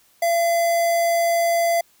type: tone with notch filter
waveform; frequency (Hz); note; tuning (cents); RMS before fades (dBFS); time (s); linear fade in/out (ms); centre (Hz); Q
square; 679; F5; -49; -19; 0.22-1.81; 5; 3100; 1.6
effects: white hiss -58 dBFS RMS until 2 s